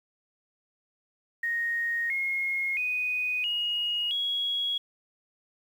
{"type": "tone with pitch steps", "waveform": "sine", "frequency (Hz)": [1864.7, 2154, 2489, 2876, 3323], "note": ["A#6", "C7", "D#7", "F#7", "G#7"], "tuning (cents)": [0, 50, 0, -50, 0], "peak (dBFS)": -26, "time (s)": [1.43, 4.78], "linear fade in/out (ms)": 5, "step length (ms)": 670, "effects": ["9-bit"]}